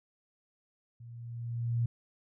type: tone with level ramp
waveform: sine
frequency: 117.8 Hz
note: A#2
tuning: 19 cents sharp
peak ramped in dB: -46 to -25 dBFS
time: 1-1.86 s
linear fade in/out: 5 ms
effects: none